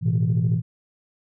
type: chord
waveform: sine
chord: A suspended second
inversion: none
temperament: equal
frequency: 110 / 123.47 / 164.81 Hz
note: A2 / B2 / E3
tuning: 0 / 0 / 0 cents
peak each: -21 dBFS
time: 0.01-0.62 s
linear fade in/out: 50 ms
effects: tanh soft clip ceiling -13 dBFS